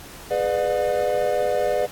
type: chord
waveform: triangle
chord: G# diminished seventh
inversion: none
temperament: just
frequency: 415.3 / 498.4 / 598 / 717.6 Hz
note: G#4 / B4 / D5 / F5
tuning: 0 / +16 / +31 / +47 cents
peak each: -26 / -22 / -21 / -25 dBFS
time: 0.3-1.87 s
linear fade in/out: 20 ms
effects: pink hiss -41 dBFS RMS until 1.91 s + AAC 64 kbps